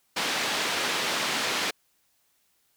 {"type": "band-pass noise", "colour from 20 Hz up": "white", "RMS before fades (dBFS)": -28, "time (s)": [0.16, 1.71], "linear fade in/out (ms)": 10, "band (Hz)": [210, 3900], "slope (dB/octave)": 12, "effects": ["white hiss -69 dBFS RMS until 2.76 s"]}